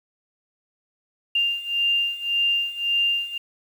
sine beating tone pair, 2794 / 2795.8 Hz, F7 / F7, 0 / +1 cents, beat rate 1.8 Hz, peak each -25 / -22 dBFS, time 1.35-3.38 s, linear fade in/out 5 ms, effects 8-bit

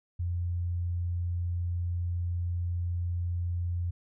sine tone, 87.31 Hz, F2, in tune, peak -28 dBFS, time 0.19-3.91 s, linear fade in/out 10 ms, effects none

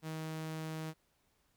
sawtooth tone, 158.4 Hz, D#3, 31 cents sharp, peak -35 dBFS, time 0.02-0.94 s, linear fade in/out 50 ms, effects pink hiss -75 dBFS RMS until 1.56 s

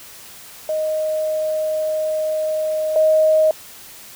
sine tone pair in turn, 622.3 / 625.9 Hz, D#5 / D#5, 0 / +10 cents, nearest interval unison, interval 10 cents, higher second, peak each -18 / -11 dBFS, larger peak second, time 0.69-2.96 / 2.96-3.51 s, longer first, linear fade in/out 2 ms, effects white hiss -40 dBFS RMS until 4.15 s

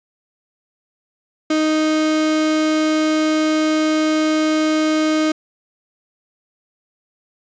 35% pulse tone, 311.1 Hz, D#4, in tune, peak -13 dBFS, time 1.5-5.32 s, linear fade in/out 5 ms, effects resampled to 16000 Hz + 8-bit

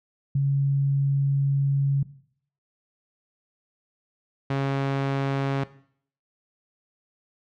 sine / sawtooth tone pair in turn, 138.9 / 137.23 Hz, C#3 / C#3, +4 / -17 cents, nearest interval unison, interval 21 cents, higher first, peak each -19 dBFS, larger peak neither, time 0.35-2.03 / 4.5-5.64 s, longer first, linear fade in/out 5 ms, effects noise-tail reverb RT60 0.6 s tail -17 dB re dry + low-pass 3000 Hz 12 dB/octave

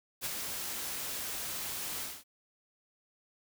white noise with ADSR envelope, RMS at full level -34 dBFS, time 0.21-2.24 s, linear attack 42 ms, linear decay 31 ms, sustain -4 dB, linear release 220 ms, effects none

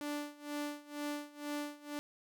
sawtooth tone with tremolo, 293.2 Hz, D4, 3 cents flat, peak -32 dBFS, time 0.01-1.99 s, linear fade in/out 0 ms, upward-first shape sine, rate 2.1 Hz, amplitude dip 90%, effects none

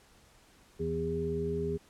harmonic tone, 81.6 Hz, E2, 17 cents flat, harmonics 1 / 2 / 3 / 5, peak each -39 / -36 / -40 / -32 dBFS, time 0.79-1.78 s, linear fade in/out 20 ms, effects pink hiss -61 dBFS RMS until 1.89 s + low-pass 11000 Hz 12 dB/octave

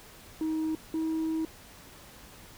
sine tone pair in turn, 315.8 / 320 Hz, D#4 / D#4, +26 / +49 cents, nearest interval unison, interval 23 cents, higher second, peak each -25 dBFS, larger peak neither, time 0.41-0.75 / 0.94-1.45 s, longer second, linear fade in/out 2 ms, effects tanh soft clip ceiling -26 dBFS + pink hiss -51 dBFS RMS until 2.57 s

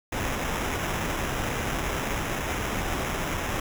pink noise with sample-and-hold, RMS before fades -29 dBFS, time 0.12-3.6 s, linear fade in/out 5 ms, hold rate 4410 Hz, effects none

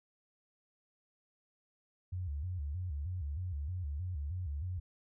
sine tone with vibrato, 81 Hz, E2, 30 cents flat, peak -35 dBFS, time 2.12-4.8 s, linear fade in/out 10 ms, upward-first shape square, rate 3.2 Hz, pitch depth 200 cents each way, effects none

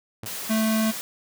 sawtooth tone with exponential decay, 108.7 Hz, A2, 21 cents flat, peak -27 dBFS, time 0.23-0.32 s, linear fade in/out 5 ms, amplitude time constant 19 ms
white high-pass noise, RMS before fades -33 dBFS, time 0.26-1.01 s, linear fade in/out 0 ms, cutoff 120 Hz, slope 96 dB/octave
square tone, 220 Hz, A3, in tune, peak -21 dBFS, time 0.49-0.92 s, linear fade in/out 20 ms
effects none

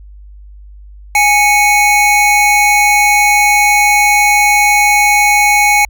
square tone pair together, 830 / 2216 Hz, G#5 / C#7, -1 / -1 cents, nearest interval octave + perfect fourth, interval 1700 cents, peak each -11 / -10 dBFS, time 1.15-5.85 s, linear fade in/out 2 ms, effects added 50 Hz sine -32 dBFS peak until 5.89 s

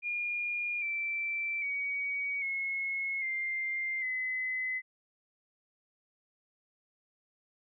sine tone with pitch steps, 2422 / 2337 / 2255 / 2175 / 2099 / 2025 Hz, D#7 / D7 / C#7 / C#7 / C7 / B6, -47 / -9 / +29 / -33 / +5 / +43 cents, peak -31 dBFS, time 0.02-4.82 s, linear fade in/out 50 ms, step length 800 ms, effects none

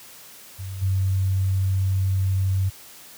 sine tone with level steps, 95.5 Hz, G2, 45 cents flat, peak -29 / -18 dBFS, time 0.58-2.7 s, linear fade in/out 20 ms, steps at 0.81 s, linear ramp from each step 20 ms, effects white hiss -45 dBFS RMS until 3.17 s + high-pass 60 Hz 12 dB/octave

